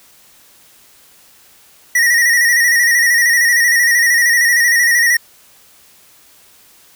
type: tone with vibrato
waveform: square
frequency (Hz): 1900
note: A#6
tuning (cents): +33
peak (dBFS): -10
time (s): 1.95-5.17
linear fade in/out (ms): 5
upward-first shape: square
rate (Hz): 13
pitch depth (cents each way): 45
effects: white hiss -47 dBFS RMS until 6.95 s